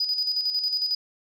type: tone with tremolo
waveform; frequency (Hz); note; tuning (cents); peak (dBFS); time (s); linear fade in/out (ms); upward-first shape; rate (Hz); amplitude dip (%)
sine; 4960; D#8; -6; -20; 0-0.95; 5; square; 11; 55
effects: tanh soft clip ceiling -18 dBFS